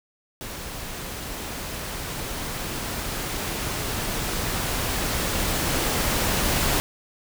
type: noise with level ramp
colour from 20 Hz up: pink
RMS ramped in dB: -35 to -22 dBFS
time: 0.41-6.8 s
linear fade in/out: 0 ms
effects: none